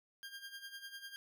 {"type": "tone with tremolo", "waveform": "20% pulse", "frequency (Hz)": 1605, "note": "G6", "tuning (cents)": 40, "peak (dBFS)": -40, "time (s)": [0.23, 1.16], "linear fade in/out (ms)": 0, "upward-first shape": "sine", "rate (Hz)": 10, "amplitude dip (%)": 70, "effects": []}